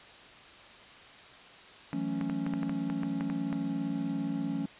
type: chord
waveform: triangle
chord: F# minor seventh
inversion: third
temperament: equal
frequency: 164.81 / 185 / 220 / 277.2 Hz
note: E3 / F#3 / A3 / C#4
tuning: 0 / 0 / 0 / 0 cents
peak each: -36 / -36 / -35 / -31 dBFS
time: 1.93-4.66 s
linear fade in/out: 5 ms
type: clicks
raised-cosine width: 0.5 ms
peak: -24 dBFS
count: 12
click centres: 1.931 / 2.212 / 2.298 / 2.465 / 2.537 / 2.631 / 2.695 / 2.9 / 3.033 / 3.209 / 3.3 / 3.528 s
effects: white hiss -51 dBFS RMS until 4.79 s + resampled to 8000 Hz